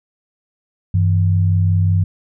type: tone pair together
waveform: sine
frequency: 95.91 / 161.3 Hz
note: G2 / E3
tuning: -37 / -37 cents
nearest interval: major sixth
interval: 900 cents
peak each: -12 / -20 dBFS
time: 0.94-2.04 s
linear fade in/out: 5 ms
effects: none